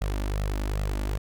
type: tone with flanger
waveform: sawtooth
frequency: 50.3 Hz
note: G1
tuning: 45 cents sharp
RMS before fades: -28 dBFS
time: 0.01-1.18 s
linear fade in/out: 10 ms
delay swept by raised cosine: 1.5 to 3.5 ms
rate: 2.5 Hz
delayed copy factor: +0.7
effects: none